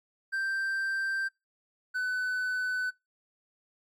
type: tone pair in turn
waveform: triangle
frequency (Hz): 1570 / 1503.5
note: G6 / F#6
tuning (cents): +2 / +27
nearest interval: minor second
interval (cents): 75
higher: first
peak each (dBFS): -26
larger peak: neither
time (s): 0.32-1.29 / 1.94-2.91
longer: neither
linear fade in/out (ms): 20
effects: noise-tail reverb RT60 0.2 s tail -24 dB re dry + MP3 96 kbps